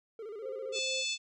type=tone with vibrato; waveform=triangle; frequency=428.8 Hz; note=A4; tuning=45 cents flat; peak=-38 dBFS; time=0.19-0.79 s; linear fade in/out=2 ms; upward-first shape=square; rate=15 Hz; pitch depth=94 cents each way
type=tone with tremolo; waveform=sine; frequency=523.3 Hz; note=C5; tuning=in tune; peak=-37 dBFS; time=0.41-1.05 s; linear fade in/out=50 ms; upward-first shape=sine; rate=4.2 Hz; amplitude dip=25%
type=harmonic tone; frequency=873 Hz; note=A5; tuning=14 cents flat; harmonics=3 / 4 / 5 / 6 / 7 / 8 / 9; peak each=-36 / -36 / -39 / -44 / -44 / -42 / -45 dBFS; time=0.72-1.18 s; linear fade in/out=50 ms
effects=none